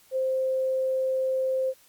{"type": "tone", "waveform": "sine", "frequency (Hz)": 523.3, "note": "C5", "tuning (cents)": 0, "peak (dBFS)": -23, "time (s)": [0.11, 1.74], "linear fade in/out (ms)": 50, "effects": ["white hiss -58 dBFS RMS until 1.88 s", "Opus 48 kbps"]}